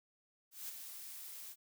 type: noise with ADSR envelope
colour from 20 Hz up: blue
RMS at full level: -43 dBFS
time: 0.51-1.56 s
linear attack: 180 ms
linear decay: 10 ms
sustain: -6 dB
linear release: 55 ms
effects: none